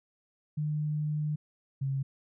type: tone pair in turn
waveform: sine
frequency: 151 / 136.02 Hz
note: D3 / C#3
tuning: +48 / -32 cents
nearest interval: major second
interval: 180 cents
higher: first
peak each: -28 dBFS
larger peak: neither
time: 0.57-1.36 / 1.81-2.03 s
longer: first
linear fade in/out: 10 ms
effects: none